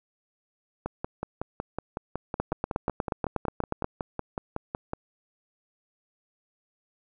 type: two click trains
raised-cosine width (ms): 1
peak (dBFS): -12 / -16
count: 13 / 23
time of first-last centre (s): 2.4-3.844 / 0.86-4.934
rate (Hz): 8.31 / 5.4
effects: none